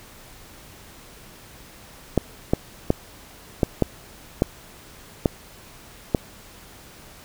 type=clicks; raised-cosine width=2 ms; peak=-3 dBFS; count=8; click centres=2.177 / 2.535 / 2.904 / 3.632 / 3.823 / 4.421 / 5.258 / 6.148 s; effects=pink hiss -46 dBFS RMS until 7.24 s